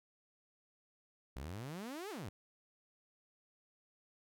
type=exponential two-way sweep; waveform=sawtooth; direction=up then down; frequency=59.3 to 447.1 to 82.2 Hz; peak=-39 dBFS; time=1.36-2.29 s; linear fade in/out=0 ms; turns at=2.1 s; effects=none